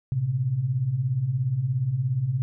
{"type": "beating tone pair", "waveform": "sine", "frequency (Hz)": [114.2, 131.2], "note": ["A#2", "C3"], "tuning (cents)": [-35, 5], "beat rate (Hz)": 17, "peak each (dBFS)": [-29, -23], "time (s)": [0.12, 2.42], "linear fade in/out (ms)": 0, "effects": []}